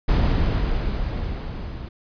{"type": "noise with level ramp", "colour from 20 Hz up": "brown", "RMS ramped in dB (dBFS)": [-17, -33], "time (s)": [0.08, 1.89], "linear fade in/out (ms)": 10, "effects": ["resampled to 11025 Hz"]}